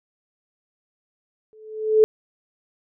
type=tone with exponential growth; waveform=sine; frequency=434 Hz; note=A4; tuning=24 cents flat; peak=-8 dBFS; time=1.53-2.04 s; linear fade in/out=0 ms; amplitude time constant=110 ms; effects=none